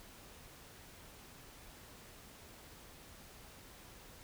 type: silence
effects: pink hiss -56 dBFS RMS until 4.23 s